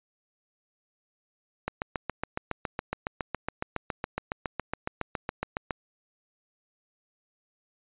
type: click train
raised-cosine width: 0.5 ms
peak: -14 dBFS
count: 30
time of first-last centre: 1.68-5.708 s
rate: 7.2 Hz
effects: resampled to 8000 Hz